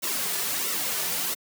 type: noise with flanger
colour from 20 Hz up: white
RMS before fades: -28 dBFS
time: 0.02-1.35 s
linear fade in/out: 20 ms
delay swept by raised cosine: 1.2 to 3.8 ms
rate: 1.5 Hz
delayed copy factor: -0.65
effects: high-pass 150 Hz 12 dB/octave